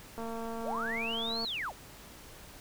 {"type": "click train", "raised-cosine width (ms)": 1, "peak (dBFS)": -27, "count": 290, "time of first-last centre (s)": [0.18, 1.448], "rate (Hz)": 228}
{"type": "linear two-way sweep", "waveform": "sine", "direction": "up then down", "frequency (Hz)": [382.3, 4500, 382.3], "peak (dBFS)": -33, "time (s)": [0.63, 1.73], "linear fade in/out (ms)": 50, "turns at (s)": 1.43}
{"effects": ["pink hiss -51 dBFS RMS until 2.6 s"]}